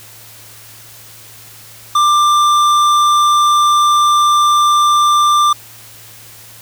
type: tone with tanh clipping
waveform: sine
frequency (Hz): 1186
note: D6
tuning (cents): +17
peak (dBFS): -10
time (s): 1.95-5.53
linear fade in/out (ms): 5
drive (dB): 14
effects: added 111 Hz sine -45 dBFS peak until 6.61 s + white hiss -38 dBFS RMS until 6.61 s